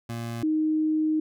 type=tone pair in turn; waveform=25% pulse / sine; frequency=116.54 / 311.1 Hz; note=A#2 / D#4; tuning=0 / 0 cents; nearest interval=octave + perfect fourth; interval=1700 cents; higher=second; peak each=-27 / -21 dBFS; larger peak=second; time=0.09-0.43 / 0.43-1.2 s; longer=second; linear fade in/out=5 ms; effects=none